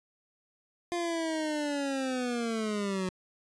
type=linear sweep; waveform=25% pulse; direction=down; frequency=350 to 182.7 Hz; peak=-26 dBFS; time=0.92-3.09 s; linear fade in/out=0 ms; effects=resampled to 22050 Hz